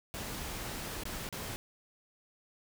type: noise with dropouts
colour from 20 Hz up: pink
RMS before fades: -40 dBFS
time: 0.14-1.56 s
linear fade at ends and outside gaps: 0 ms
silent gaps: 1.035-1.054 / 1.289-1.326 s
effects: none